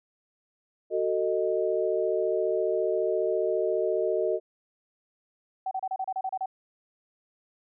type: chord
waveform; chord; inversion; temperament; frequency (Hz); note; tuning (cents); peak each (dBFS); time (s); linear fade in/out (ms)
sine; D# diminished; first; just; 373.4 / 448 / 622.3; F#4 / A4 / D#5; +16 / +31 / 0; -28; 0.9-4.4; 50
type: tone bursts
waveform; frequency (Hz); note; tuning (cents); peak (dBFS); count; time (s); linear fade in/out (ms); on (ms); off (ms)
sine; 760; F#5; +46; -27; 10; 5.66-6.459; 5; 52; 31
effects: none

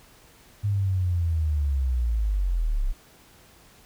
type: linear sweep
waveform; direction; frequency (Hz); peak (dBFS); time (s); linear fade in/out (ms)
sine; down; 103.83 to 30.87; -21; 0.63-2.93; 20
effects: pink hiss -54 dBFS RMS until 3.85 s

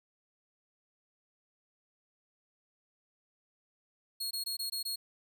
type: tone bursts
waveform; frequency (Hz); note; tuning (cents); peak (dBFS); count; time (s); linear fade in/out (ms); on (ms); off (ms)
sawtooth; 4307; C8; +49; -31; 6; 4.2-4.96; 10; 110; 20
effects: none

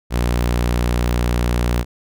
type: tone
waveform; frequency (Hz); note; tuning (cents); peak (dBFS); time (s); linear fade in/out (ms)
sawtooth; 59.9; A#1; +48; -12; 0.1-1.85; 50
effects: none

